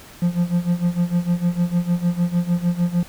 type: tone with tremolo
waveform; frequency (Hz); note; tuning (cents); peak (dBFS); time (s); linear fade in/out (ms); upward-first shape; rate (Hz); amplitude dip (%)
triangle; 174.61; F3; 0; -12; 0.22-3.03; 2; sine; 6.6; 85
effects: pink hiss -43 dBFS RMS until 3.08 s